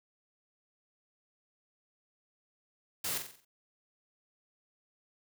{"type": "noise with echo", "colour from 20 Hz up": "white", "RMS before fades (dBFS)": -35, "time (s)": [3.04, 3.18], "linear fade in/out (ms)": 5, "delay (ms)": 45, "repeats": 6, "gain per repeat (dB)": -6, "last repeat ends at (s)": 3.45, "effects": []}